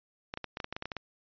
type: clicks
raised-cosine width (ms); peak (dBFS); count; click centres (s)
0.3; -20; 12; 0.339 / 0.374 / 0.443 / 0.571 / 0.602 / 0.644 / 0.726 / 0.765 / 0.824 / 0.856 / 0.918 / 0.967
effects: resampled to 11025 Hz